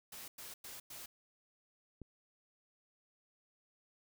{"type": "noise bursts", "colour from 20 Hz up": "white", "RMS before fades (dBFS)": -49, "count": 4, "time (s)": [0.12, 1.06], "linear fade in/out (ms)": 5, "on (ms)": 160, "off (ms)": 100}
{"type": "click", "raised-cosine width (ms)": 3, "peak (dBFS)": -35, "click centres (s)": 2.017}
{"effects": []}